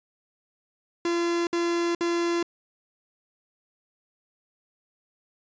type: tone bursts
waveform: 45% pulse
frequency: 342.2 Hz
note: F4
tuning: 35 cents flat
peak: -23 dBFS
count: 3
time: 1.05-2.428 s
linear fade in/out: 2 ms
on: 420 ms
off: 59 ms
effects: resampled to 16000 Hz